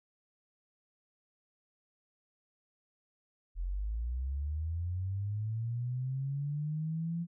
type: linear sweep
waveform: sine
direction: up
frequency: 41.2 to 172.3 Hz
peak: -32 dBFS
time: 3.55-7.27 s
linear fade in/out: 50 ms
effects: none